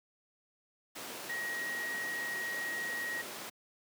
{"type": "tone in noise", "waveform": "sine", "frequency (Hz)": 1893, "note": "A#6", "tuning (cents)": 26, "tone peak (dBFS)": -35, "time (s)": [1.29, 3.22], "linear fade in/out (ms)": 10, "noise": "pink", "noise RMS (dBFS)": -42, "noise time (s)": [0.95, 3.5], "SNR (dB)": 4, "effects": ["high-pass 300 Hz 12 dB/octave"]}